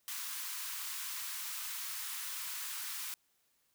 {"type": "high-pass noise", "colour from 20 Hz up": "white", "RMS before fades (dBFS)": -41, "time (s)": [0.08, 3.14], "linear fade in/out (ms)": 0, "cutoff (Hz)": 950, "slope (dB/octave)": 48, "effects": ["white hiss -75 dBFS RMS until 3.74 s"]}